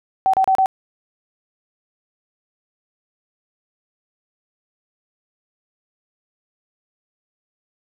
sine tone bursts, 764 Hz, G5, 45 cents flat, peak -12 dBFS, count 4, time 0.26-0.659 s, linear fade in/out 0 ms, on 75 ms, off 33 ms, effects none

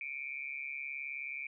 sine tone with amplitude modulation, 2349 Hz, D7, in tune, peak -34 dBFS, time 0.01-1.47 s, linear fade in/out 2 ms, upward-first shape sine, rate 139 Hz, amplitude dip 95%, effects none

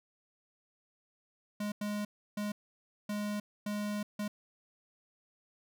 square tone bursts at uneven times, 207.7 Hz, G#3, in tune, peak -34 dBFS, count 6, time 1.6-1.72 / 1.81-2.05 / 2.37-2.52 / 3.09-3.4 / 3.66-4.03 / 4.19-4.28 s, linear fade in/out 5 ms, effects none

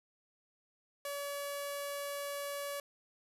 sawtooth tone with low-pass filter, 569 Hz, C#5, 45 cents sharp, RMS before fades -40 dBFS, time 1.05-2.8 s, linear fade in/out 2 ms, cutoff 12000 Hz, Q 2.8, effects none

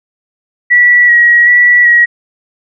sine tone with vibrato, 1927 Hz, B6, 43 cents flat, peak -3 dBFS, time 0.7-2.06 s, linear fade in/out 20 ms, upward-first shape square, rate 1.3 Hz, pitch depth 19 cents each way, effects none

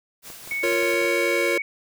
white noise with tremolo, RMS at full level -39 dBFS, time 0.22-0.96 s, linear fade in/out 50 ms, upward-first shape triangle, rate 4.5 Hz, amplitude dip 40%
clicks, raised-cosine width 1 ms, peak -29 dBFS, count 9, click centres 0.302 / 0.475 / 0.52 / 0.654 / 0.723 / 0.83 / 0.94 / 1.016 / 1.047 s
sine tone with pitch glide, 2217 to 2235 Hz, C#7 to C#7, 0 to +14 cents, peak -24 dBFS, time 0.51-1.62 s, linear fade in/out 2 ms, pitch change +14 cents, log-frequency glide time 0.67-1.08 s
square chord, Bb minor, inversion second, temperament equal with one note detuned, 349.2 / 463.5 / 554.4 Hz, F4 / Bb4 / Db5, 0 / -10 / 0 cents, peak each -26 / -27 / -26 dBFS, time 0.63-1.58 s, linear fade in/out 5 ms
effects none

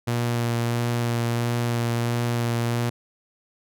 sawtooth tone with vibrato, 118.5 Hz, A#2, 29 cents sharp, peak -18 dBFS, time 0.07-2.9 s, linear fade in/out 10 ms, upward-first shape sine, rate 1.5 Hz, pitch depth 14 cents each way, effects none

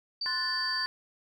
sine tone, 4621 Hz, D8, 29 cents flat, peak -30 dBFS, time 0.21-0.86 s, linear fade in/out 5 ms
triangle chord, F# diminished, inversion second, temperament equal, 1046.5 / 1480 / 1760 Hz, C6 / F#6 / A6, 0 / 0 / 0 cents, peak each -35 / -38 / -32 dBFS, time 0.26-0.86 s, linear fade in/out 0 ms
effects none

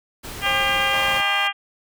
pink noise, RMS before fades -34 dBFS, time 0.23-1.22 s, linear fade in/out 20 ms
harmonic tone, 400 Hz, G4, 35 cents sharp, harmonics 2 / 3 / 4 / 5 / 6 / 7 / 8, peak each -26 / -26 / -26 / -26 / -26 / -26 / -26 dBFS, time 0.41-1.53 s, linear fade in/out 50 ms
sawtooth tone, 536 Hz, C5, 42 cents sharp, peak -25 dBFS, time 0.46-1.18 s, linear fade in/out 0 ms
sawtooth chord, A diminished, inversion second, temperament equal with one note detuned, 622.3 / 882.5 / 1046.5 Hz, Eb5 / A5 / C6, 0 / +5 / 0 cents, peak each -32 dBFS, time 0.93-1.48 s, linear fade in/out 10 ms
effects none

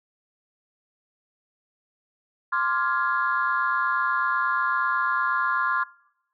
sine chord, D half-diminished seventh, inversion third, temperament equal with one note detuned, 1046.5 / 1174.7 / 1396.9 / 1671.8 Hz, C6 / D6 / F6 / Ab6, 0 / 0 / 0 / +11 cents, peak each -25 / -29 / -25 / -29 dBFS, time 2.52-5.84 s, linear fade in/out 10 ms, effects noise-tail reverb RT60 0.8 s tail -22 dB re dry + tanh soft clip ceiling -12 dBFS

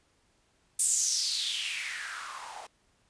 blue noise with band-pass filter sweep, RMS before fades -32 dBFS, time 0.79-2.67 s, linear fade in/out 5 ms, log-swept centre 8800 to 710 Hz, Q 4.9, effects pink hiss -69 dBFS RMS until 3.09 s + resampled to 22050 Hz

